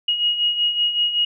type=beating tone pair; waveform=sine; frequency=2882 / 2887.3 Hz; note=F#7 / F#7; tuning=-46 / -43 cents; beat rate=5.3 Hz; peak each=-25 / -18 dBFS; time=0.08-1.25 s; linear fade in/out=5 ms; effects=none